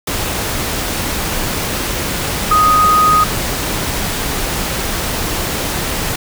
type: tone in noise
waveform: sine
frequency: 1247 Hz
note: D#6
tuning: 3 cents sharp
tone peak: -8 dBFS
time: 2.51-3.24 s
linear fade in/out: 5 ms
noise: pink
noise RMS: -19 dBFS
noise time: 0.07-6.16 s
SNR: +8 dB
effects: none